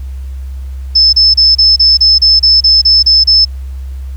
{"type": "tone bursts", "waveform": "sine", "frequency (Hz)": 5250, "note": "E8", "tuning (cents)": -8, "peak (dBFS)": -3, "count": 12, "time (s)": [0.95, 3.451], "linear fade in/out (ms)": 10, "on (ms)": 180, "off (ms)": 31, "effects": ["added 66 Hz sine -19 dBFS peak until 4.16 s", "pink hiss -46 dBFS RMS until 4.16 s"]}